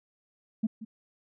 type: tone with echo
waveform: sine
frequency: 220 Hz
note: A3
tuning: in tune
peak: -22 dBFS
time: 0.63-0.67 s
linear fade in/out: 10 ms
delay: 180 ms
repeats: 1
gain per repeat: -15 dB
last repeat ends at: 0.85 s
effects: tanh soft clip ceiling -19 dBFS